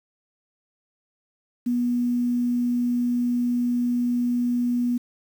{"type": "tone with quantisation", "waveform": "sine", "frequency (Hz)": 242.9, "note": "B3", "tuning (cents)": -29, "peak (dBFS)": -20, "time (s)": [1.66, 4.98], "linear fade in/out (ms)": 10, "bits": 8, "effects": []}